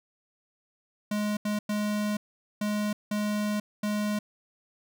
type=tone bursts at uneven times; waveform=square; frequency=209.2 Hz; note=G#3; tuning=13 cents sharp; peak=-27 dBFS; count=6; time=1.11-1.37 / 1.45-1.59 / 1.69-2.17 / 2.61-2.93 / 3.11-3.6 / 3.83-4.19 s; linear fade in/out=5 ms; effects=none